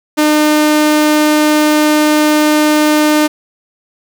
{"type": "tone", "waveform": "sawtooth", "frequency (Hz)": 302.9, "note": "D#4", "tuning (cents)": -46, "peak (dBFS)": -4, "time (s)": [0.17, 3.28], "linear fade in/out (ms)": 20, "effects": ["7-bit"]}